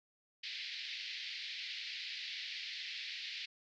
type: band-pass noise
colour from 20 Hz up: white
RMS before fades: -44 dBFS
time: 0.43-3.46 s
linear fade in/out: 10 ms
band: 1900 to 4700 Hz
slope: 48 dB/octave
effects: none

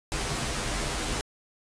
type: noise with comb filter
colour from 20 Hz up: pink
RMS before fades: -30 dBFS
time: 0.12-1.21 s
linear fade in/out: 0 ms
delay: 11 ms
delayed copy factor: -0.8
effects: resampled to 22050 Hz

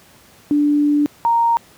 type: tone pair in turn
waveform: sine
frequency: 293 / 930.2 Hz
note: D4 / A#5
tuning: -4 / -4 cents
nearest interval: octave + minor sixth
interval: 2000 cents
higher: second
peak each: -12 dBFS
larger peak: neither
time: 0.51-1.06 / 1.25-1.57 s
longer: first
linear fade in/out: 0 ms
effects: pink hiss -48 dBFS RMS until 1.77 s + high-pass 80 Hz 12 dB/octave

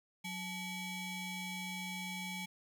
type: ring-modulated tone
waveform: 30% pulse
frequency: 1046.5 Hz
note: C6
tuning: in tune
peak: -34 dBFS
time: 0.24-2.46 s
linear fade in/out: 10 ms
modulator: 1230 Hz
effects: none

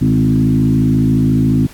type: tone with frequency modulation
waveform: sine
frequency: 195.7 Hz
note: G3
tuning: 3 cents flat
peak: -9 dBFS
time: 0.01-1.67 s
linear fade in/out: 10 ms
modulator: 54.3 Hz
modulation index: 1.8
effects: pink hiss -40 dBFS RMS until 1.73 s + AAC 64 kbps

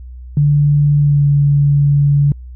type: tone with pitch glide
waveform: sine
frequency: 145.8 to 143.21 Hz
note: D3 to D3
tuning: -12 to -43 cents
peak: -8 dBFS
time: 0.37-2.32 s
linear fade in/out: 2 ms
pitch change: -31 cents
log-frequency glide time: 0.98-1.25 s
effects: added 62 Hz sine -29 dBFS peak until 2.55 s

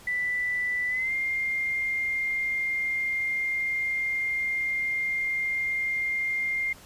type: tone with pitch glide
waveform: sine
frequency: 1981 to 2111 Hz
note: B6 to C7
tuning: +5 to +15 cents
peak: -25 dBFS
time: 0.07-6.73 s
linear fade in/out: 5 ms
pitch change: +110 cents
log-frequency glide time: 0.88-1.13 s
effects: pink hiss -50 dBFS RMS until 6.85 s + resampled to 32000 Hz

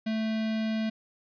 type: tone with notch filter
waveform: square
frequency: 220 Hz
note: A3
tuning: in tune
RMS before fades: -29 dBFS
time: 0.06-0.9 s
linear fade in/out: 10 ms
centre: 1000 Hz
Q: 1.4
effects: resampled to 11025 Hz

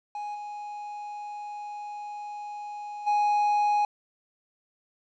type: tone with level steps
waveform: triangle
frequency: 830.6 Hz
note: G#5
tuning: in tune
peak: -30 / -33 / -19 dBFS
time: 0.15-3.85 s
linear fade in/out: 2 ms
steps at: 0.34 / 3.06 s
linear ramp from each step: 20 ms
effects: resampled to 16000 Hz + 10-bit

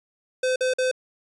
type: tone bursts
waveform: square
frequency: 512 Hz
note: C5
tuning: 38 cents flat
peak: -21 dBFS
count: 3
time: 0.43-0.914 s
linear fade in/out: 5 ms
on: 130 ms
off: 47 ms
effects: resampled to 22050 Hz

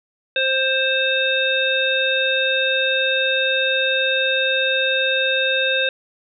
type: harmonic tone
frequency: 527 Hz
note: C5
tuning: 12 cents sharp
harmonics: 1 / 3 / 5 / 7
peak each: -22 / -22 / -22 / -22 dBFS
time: 0.36-5.89 s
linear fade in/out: 2 ms
effects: none

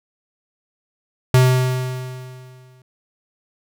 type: tone with exponential decay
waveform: square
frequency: 128 Hz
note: C3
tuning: 38 cents flat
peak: -9 dBFS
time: 1.34-2.82 s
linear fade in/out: 2 ms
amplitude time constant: 320 ms
effects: none

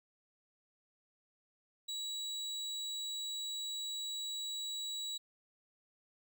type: tone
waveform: 35% pulse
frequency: 3900 Hz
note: B7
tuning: 23 cents flat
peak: -36 dBFS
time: 1.88-5.18 s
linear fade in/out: 10 ms
effects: none

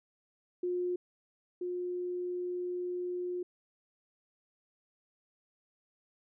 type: tone pair in turn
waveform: sine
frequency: 357.6 / 357.6 Hz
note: F4 / F4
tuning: +41 / +41 cents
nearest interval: unison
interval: 0 cents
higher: neither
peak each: -30 / -33 dBFS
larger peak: first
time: 0.63-0.96 / 1.61-3.43 s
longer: second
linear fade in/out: 5 ms
effects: none

